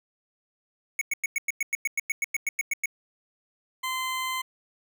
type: tone bursts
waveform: square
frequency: 2217 Hz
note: C#7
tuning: in tune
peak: -24 dBFS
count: 16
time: 0.99-2.858 s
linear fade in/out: 2 ms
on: 23 ms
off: 100 ms
type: tone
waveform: 20% pulse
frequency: 1034 Hz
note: C6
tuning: 21 cents flat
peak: -23 dBFS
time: 3.83-4.42 s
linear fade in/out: 10 ms
effects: none